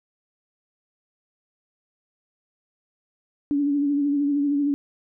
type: tone with vibrato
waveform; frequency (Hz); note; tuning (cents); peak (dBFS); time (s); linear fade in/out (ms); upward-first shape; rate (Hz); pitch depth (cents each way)
sine; 286.1; D4; -45; -19; 3.51-4.74; 0; sine; 13; 37
effects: none

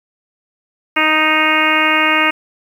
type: harmonic tone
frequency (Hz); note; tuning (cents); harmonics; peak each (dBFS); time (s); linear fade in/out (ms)
311.1; D#4; 0; 1 / 2 / 3 / 4 / 5 / 6 / 7 / 8 / 9; -21 / -23 / -21 / -18 / -21 / -20 / -17 / -19 / -20; 0.96-2.31; 10
effects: 7-bit

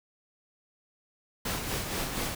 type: noise with tremolo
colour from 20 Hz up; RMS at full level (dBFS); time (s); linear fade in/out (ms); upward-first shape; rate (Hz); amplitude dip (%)
pink; -31; 1.45-2.35; 5; sine; 4.2; 45
effects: none

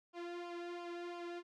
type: tone with flanger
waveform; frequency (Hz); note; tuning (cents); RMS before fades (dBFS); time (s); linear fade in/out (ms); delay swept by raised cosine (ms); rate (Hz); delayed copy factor
sawtooth; 347.4; F4; -9; -45; 0.13-1.43; 50; 0.5 to 2; 2.9; -0.75
effects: low-pass 4000 Hz 12 dB/octave

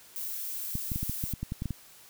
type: noise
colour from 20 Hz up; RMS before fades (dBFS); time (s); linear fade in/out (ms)
violet; -36; 0.16-1.33; 0
type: clicks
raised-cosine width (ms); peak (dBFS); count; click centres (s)
5; -20; 12; 0.754 / 0.918 / 0.959 / 1.03 / 1.096 / 1.239 / 1.337 / 1.43 / 1.521 / 1.621 / 1.657 / 1.707
effects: white hiss -54 dBFS RMS until 2.09 s

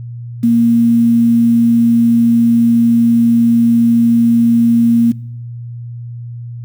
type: tone with quantisation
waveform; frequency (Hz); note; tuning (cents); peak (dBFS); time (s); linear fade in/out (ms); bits
sine; 233.1; A#3; 0; -7; 0.43-5.12; 10; 6
effects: noise-tail reverb RT60 0.8 s tail -23 dB re dry + added 119 Hz sine -24 dBFS peak until 6.64 s

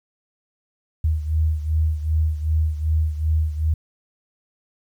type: beating tone pair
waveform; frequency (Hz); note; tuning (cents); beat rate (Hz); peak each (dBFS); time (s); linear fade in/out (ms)
sine; 77.78 / 80.38; D#2 / E2; 0 / -43; 2.6; -19 / -24; 1.04-3.74; 5
effects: 9-bit

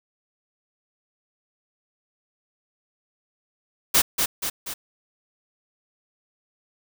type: noise with echo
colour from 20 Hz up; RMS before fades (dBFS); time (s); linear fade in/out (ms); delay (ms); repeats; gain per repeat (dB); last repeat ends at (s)
white; -17; 3.94-4.02; 10; 240; 3; -5; 4.74
effects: none

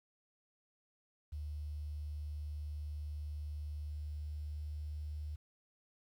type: tone with pitch glide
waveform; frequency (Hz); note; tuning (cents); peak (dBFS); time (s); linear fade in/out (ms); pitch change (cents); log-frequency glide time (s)
sine; 75 to 75.48; D2 to D2; +37 to +48; -39; 1.32-5.36; 10; +11; 3.88-4.9
effects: 11-bit

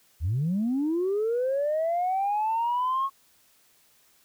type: linear sweep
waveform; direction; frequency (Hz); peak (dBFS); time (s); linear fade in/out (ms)
sine; up; 69.4 to 1100; -22; 0.2-3.1; 50
effects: tanh soft clip ceiling -20 dBFS + white hiss -62 dBFS RMS until 4.24 s

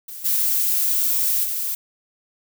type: noise with level steps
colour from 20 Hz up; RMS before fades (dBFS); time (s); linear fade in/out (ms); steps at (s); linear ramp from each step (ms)
violet; -35 / -20 / -25; 0.08-1.75; 5; 0.24 / 1.43; 20
effects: none

